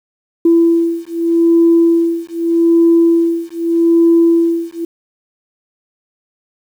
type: beating tone pair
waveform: sine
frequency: 334.7 / 335.52 Hz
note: E4 / E4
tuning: +26 / +31 cents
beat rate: 0.82 Hz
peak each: -11 dBFS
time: 0.45-4.85 s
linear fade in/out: 5 ms
effects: tanh soft clip ceiling -1 dBFS + 7-bit